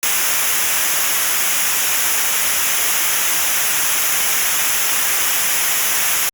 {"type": "noise with comb filter", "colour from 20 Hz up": "white", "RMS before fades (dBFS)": -17, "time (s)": [0.03, 6.29], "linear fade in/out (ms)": 0, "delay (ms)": 0.23, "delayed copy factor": -0.65, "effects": ["Opus 48 kbps"]}